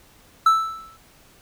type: tone with exponential decay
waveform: triangle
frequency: 1318.5 Hz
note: E6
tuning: in tune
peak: -8 dBFS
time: 0.46-0.97 s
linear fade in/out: 5 ms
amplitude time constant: 110 ms
effects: pink hiss -53 dBFS RMS until 1.41 s